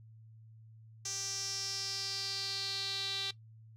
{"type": "tone with band-pass filter sweep", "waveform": "sawtooth", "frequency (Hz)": 392, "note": "G4", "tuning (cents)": 0, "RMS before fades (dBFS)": -38, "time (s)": [1.05, 3.31], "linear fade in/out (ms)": 5, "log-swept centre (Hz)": [6100, 3800], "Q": 5.9, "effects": ["noise-tail reverb RT60 0.1 s tail -17 dB re dry", "added 111 Hz sine -53 dBFS peak until 3.76 s"]}